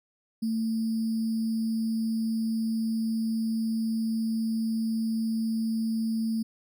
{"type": "tone with sample-and-hold", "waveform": "sine", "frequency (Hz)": 223.8, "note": "A3", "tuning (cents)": 30, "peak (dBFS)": -25, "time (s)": [0.42, 6.43], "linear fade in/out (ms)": 10, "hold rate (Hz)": 4900, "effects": []}